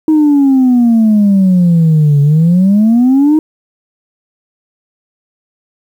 sine exponential two-way sweep, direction down then up, 316.5 to 141.4 to 316.5 Hz, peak -3 dBFS, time 0.08-3.39 s, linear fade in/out 2 ms, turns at 2.21 s, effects tanh soft clip ceiling -3 dBFS + 7-bit

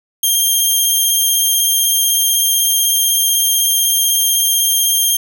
5% pulse tone with vibrato, 3194 Hz, G7, 32 cents sharp, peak -4 dBFS, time 0.23-5.17 s, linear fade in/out 5 ms, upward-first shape sine, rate 16 Hz, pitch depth 15 cents each way, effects none

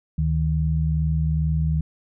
sine tone pair together, 74 / 156.35 Hz, D2 / D#3, +14 / +9 cents, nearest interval octave + minor second, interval 1295 cents, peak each -22 / -21 dBFS, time 0.18-1.81 s, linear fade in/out 5 ms, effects none

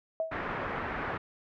sine tone with exponential decay, 646 Hz, E5, 35 cents flat, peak -25 dBFS, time 0.2-0.45 s, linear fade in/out 1 ms, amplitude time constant 54 ms
white low-pass noise, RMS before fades -35 dBFS, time 0.31-1.18 s, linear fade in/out 10 ms, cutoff 1800 Hz, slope 24 dB/octave
effects none

